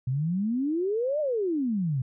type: exponential two-way sweep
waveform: sine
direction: up then down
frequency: 122.8 to 623 to 122.8 Hz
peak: -24 dBFS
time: 0.07-2.02 s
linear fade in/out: 5 ms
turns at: 1.2 s
effects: none

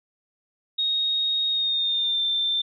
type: tone with pitch glide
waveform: sine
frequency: 3740 to 3569 Hz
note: A#7 to A7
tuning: +5 to +24 cents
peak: -21 dBFS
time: 0.78-2.62 s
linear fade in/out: 10 ms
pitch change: -81 cents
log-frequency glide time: 1.49-2.22 s
effects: none

